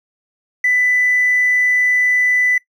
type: tone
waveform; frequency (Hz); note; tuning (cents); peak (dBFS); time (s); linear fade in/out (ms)
triangle; 1992; B6; +14; -9; 0.64-2.58; 5
effects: noise-tail reverb RT60 0.1 s tail -21 dB re dry + tanh soft clip ceiling -8 dBFS